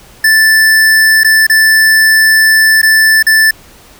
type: tone with dropouts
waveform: square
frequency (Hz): 1760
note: A6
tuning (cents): 0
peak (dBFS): -5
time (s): 0.24-3.51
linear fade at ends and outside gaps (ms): 5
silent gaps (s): 1.235-1.245 / 1.468-1.497 / 2.817-2.829 / 3.227-3.266
effects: pink hiss -39 dBFS RMS until 3.99 s